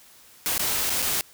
white noise with dropouts, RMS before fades -25 dBFS, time 0.46-1.21 s, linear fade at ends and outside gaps 0 ms, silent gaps 0.58-0.594 / 0.896-0.902 / 1.02-1.025 s, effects white hiss -52 dBFS RMS until 1.33 s

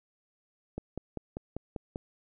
click train, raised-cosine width 2 ms, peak -22 dBFS, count 7, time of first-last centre 0.78-1.959 s, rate 5.09 Hz, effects none

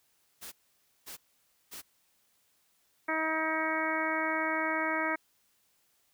white noise bursts, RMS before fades -44 dBFS, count 3, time 0.41-1.82 s, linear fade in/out 20 ms, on 110 ms, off 540 ms
harmonic tone, 317.2 Hz, D#4, 33 cents sharp, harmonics 1 / 2 / 3 / 4 / 5 / 6 / 7, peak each -36 / -36 / -36 / -36 / -36 / -36 / -36 dBFS, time 3.08-5.16 s, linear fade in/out 10 ms
effects white hiss -71 dBFS RMS until 6.13 s

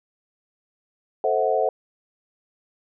sine chord, F# half-diminished seventh, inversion first, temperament equal with one note detuned, 440 / 523.3 / 648.7 / 740 Hz, A4 / C5 / E5 / F#5, 0 / 0 / -28 / 0 cents, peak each -24 dBFS, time 1.24-1.69 s, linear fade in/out 2 ms, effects none

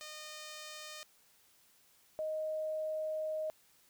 5% pulse / sine tone pair in turn, 612 / 623.8 Hz, D#5 / D#5, -29 / +4 cents, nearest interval unison, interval 33 cents, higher second, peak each -34 / -34 dBFS, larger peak neither, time 0.01-1.03 / 2.19-3.5 s, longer second, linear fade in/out 0 ms, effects white hiss -67 dBFS RMS until 3.89 s

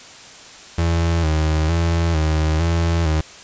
35% pulse tone with vibrato, 80.9 Hz, E2, 32 cents flat, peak -14 dBFS, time 0.78-3.21 s, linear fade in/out 5 ms, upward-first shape square, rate 1.1 Hz, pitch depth 60 cents each way, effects white hiss -40 dBFS RMS until 3.43 s + resampled to 16000 Hz

